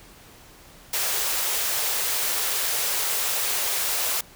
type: high-pass noise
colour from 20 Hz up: white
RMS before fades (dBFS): -25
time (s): 0.93-4.21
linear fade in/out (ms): 5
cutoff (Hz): 380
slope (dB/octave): 48
effects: pink hiss -49 dBFS RMS until 4.35 s